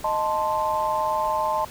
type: chord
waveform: sine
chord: A diminished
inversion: second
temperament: equal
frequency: 622.3 / 880 / 1046.5 Hz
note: Eb5 / A5 / C6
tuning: 0 / 0 / 0 cents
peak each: -27 / -24 / -26 dBFS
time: 0.04-1.65 s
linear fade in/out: 5 ms
effects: pink hiss -42 dBFS RMS until 1.7 s